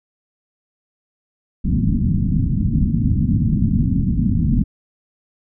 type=low-pass noise; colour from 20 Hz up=white; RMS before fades=-17 dBFS; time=1.64-4.64 s; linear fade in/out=10 ms; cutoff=240 Hz; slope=48 dB/octave; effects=none